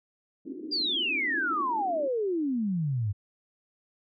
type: band-pass noise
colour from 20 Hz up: pink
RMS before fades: -39 dBFS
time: 0.45-2.08 s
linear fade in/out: 5 ms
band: 270 to 350 Hz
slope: 48 dB/octave
type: exponential sweep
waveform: sine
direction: down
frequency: 4900 to 96.4 Hz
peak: -25 dBFS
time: 0.71-3.13 s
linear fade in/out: 20 ms
effects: MP3 32 kbps